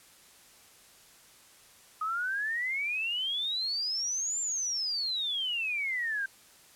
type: exponential two-way sweep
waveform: sine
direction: up then down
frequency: 1244.5 to 7360 to 1561 Hz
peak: -29 dBFS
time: 2.01-6.26 s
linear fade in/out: 5 ms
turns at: 4.4 s
effects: white hiss -57 dBFS RMS until 6.75 s + low-pass 12000 Hz 12 dB/octave